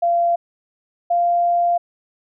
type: tone pair in turn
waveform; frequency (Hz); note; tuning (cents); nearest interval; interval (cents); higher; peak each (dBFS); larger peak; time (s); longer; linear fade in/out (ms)
sine; 688 / 694.8; F5 / F5; -26 / -9; unison; 17; second; -14; neither; 0.02-0.36 / 1.1-1.78; second; 10
effects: none